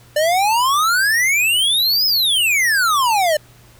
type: exponential two-way sweep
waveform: square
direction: up then down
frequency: 587.3 to 5200 to 587.3 Hz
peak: -14 dBFS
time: 0.16-3.37 s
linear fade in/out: 5 ms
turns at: 2.06 s
effects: added 119 Hz sine -47 dBFS peak until 3.79 s + pink hiss -49 dBFS RMS until 3.79 s